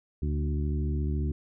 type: harmonic tone with a mistuned harmonic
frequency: 74 Hz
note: D2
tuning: 14 cents sharp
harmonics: 1 / 2 / 3 / 4 / 5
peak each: -27 / -33 / -37 / -39 / -41 dBFS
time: 0.22-1.32 s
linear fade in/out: 5 ms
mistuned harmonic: 2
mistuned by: -27 cents
effects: none